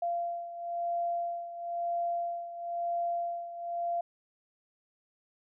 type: beating tone pair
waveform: sine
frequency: 689 / 690 Hz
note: F5 / F5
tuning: -24 / -21 cents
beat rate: 1 Hz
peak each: -32 / -37 dBFS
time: 0.02-4.01 s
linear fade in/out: 5 ms
effects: none